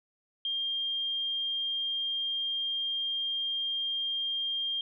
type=tone; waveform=sine; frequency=3205 Hz; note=G7; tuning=38 cents sharp; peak=-29 dBFS; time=0.45-4.81 s; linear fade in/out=2 ms; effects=none